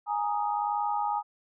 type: chord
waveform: sine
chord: Ab suspended second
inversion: none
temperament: equal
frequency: 830.6 / 932.3 / 1244.5 Hz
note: Ab5 / Bb5 / Eb6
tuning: 0 / 0 / 0 cents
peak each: -28 / -32 / -34 dBFS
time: 0.06-1.23 s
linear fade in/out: 50 ms
effects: none